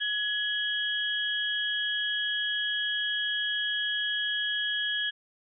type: tone cluster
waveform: sine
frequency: 1682 / 2989 / 3278 Hz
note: G#6 / F#7 / G#7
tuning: +22 / +17 / -23 cents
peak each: -30 / -37 / -30 dBFS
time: 0-5.11 s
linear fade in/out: 20 ms
effects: none